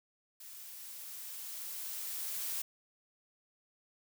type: noise with level ramp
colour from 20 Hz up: blue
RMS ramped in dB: -50 to -37 dBFS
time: 0.4-2.62 s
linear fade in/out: 5 ms
effects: none